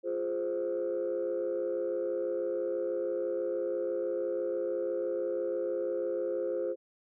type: chord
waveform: sine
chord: F minor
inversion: none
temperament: equal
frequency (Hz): 349.2 / 415.3 / 523.3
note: F4 / Ab4 / C5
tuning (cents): 0 / 0 / 0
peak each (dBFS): -34 / -35 / -31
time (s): 0.03-6.76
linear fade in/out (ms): 50
effects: tanh soft clip ceiling -24 dBFS